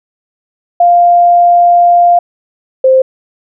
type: tone pair in turn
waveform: sine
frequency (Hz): 698.5 / 523.3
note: F5 / C5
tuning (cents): 0 / 0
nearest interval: perfect fourth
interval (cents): 500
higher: first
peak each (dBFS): -3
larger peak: neither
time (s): 0.8-2.19 / 2.84-3.02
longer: first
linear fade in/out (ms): 5
effects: none